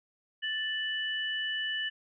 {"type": "tone pair together", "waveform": "sine", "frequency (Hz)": [1760, 2964], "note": ["A6", "F#7"], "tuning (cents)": [0, 2], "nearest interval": "major sixth", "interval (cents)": 902, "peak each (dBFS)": [-33, -33], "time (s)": [0.42, 1.9], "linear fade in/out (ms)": 20, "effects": []}